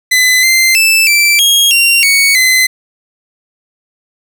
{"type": "tone with pitch steps", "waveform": "sawtooth", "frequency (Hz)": [2015, 2080, 2639, 2337, 3270, 2761, 2228, 2041], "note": ["B6", "C7", "E7", "D7", "G#7", "F7", "C#7", "C7"], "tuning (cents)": [34, -11, 1, -9, -28, -20, 8, -44], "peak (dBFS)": -3, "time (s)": [0.11, 2.67], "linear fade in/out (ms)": 10, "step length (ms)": 320, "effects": []}